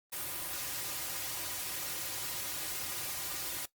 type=noise with comb filter; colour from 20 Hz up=white; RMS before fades=-38 dBFS; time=0.12-3.66 s; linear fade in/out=10 ms; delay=4.5 ms; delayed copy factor=-0.85; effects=noise-tail reverb RT60 0.1 s tail -18 dB re dry + Opus 32 kbps